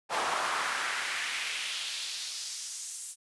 brown noise with high-pass filter sweep, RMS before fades -34 dBFS, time 0.09-3.16 s, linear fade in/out 50 ms, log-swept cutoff 830 to 8700 Hz, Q 1.7, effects resampled to 24000 Hz

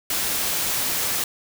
white noise, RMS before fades -24 dBFS, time 0.1-1.24 s, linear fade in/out 2 ms, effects none

